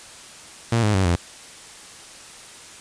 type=tone with pitch steps; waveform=sawtooth; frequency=116.1 / 105.24 / 95.4 / 86.48 Hz; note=A#2 / G#2 / G2 / F2; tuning=-7 / +23 / -47 / -16 cents; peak=-13 dBFS; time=0.72-1.16 s; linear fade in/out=5 ms; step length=110 ms; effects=white hiss -42 dBFS RMS until 2.8 s + resampled to 22050 Hz